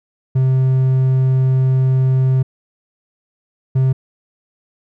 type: tone pair in turn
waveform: triangle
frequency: 130.81 / 131.35 Hz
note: C3 / C3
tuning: 0 / +7 cents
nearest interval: unison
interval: 7 cents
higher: second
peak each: -9 dBFS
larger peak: neither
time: 0.35-2.43 / 3.75-3.93 s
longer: first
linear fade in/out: 10 ms
effects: none